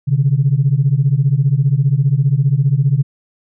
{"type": "beating tone pair", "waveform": "sine", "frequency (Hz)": [130.81, 145.81], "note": ["C3", "D3"], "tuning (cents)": [0, -12], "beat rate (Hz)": 15, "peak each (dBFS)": -13, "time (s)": [0.07, 3.03], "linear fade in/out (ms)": 20, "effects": ["tanh soft clip ceiling -3 dBFS"]}